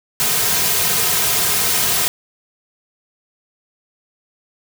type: noise with comb filter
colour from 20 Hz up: white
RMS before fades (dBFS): -17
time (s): 0.2-2.08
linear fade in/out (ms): 0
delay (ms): 3.5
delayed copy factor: -0.65
effects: none